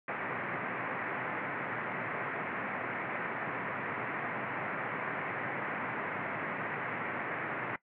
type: band-pass noise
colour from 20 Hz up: white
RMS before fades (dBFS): -37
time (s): 0.08-7.76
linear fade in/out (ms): 2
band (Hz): 110 to 2200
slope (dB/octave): 48
effects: noise-tail reverb RT60 0.1 s tail -18 dB re dry